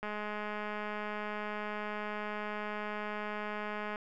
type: click train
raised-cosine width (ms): 0.5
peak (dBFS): -24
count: 826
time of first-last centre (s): 0.03-3.959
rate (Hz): 210
effects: none